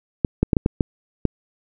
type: clicks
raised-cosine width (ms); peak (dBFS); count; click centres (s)
3; -3; 7; 0.248 / 0.43 / 0.532 / 0.568 / 0.661 / 0.808 / 1.253
effects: none